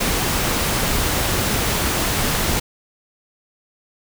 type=noise; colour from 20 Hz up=pink; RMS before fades=-20 dBFS; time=0-2.6 s; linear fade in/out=10 ms; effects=none